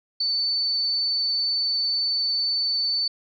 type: tone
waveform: sine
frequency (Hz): 4511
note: C#8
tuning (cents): +29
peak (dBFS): -21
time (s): 0.2-3.08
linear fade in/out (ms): 5
effects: none